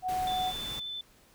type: tone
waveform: sine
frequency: 740 Hz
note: F#5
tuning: in tune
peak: -28 dBFS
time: 0.02-0.53 s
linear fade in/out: 50 ms
type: noise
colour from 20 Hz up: pink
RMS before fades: -42 dBFS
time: 0.08-0.8 s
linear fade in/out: 10 ms
type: tone with vibrato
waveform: sine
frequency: 3520 Hz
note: A7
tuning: in tune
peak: -35 dBFS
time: 0.27-1.01 s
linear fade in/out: 2 ms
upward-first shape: triangle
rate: 12 Hz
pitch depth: 10 cents each way
effects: pink hiss -61 dBFS RMS until 1.34 s